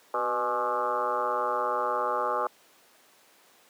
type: tone with frequency modulation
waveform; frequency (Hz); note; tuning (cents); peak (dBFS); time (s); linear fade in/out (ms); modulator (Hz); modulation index
sine; 844; G#5; +28; -24; 0.14-2.47; 2; 117; 4
effects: pink hiss -58 dBFS RMS until 3.69 s + high-pass 400 Hz 12 dB/octave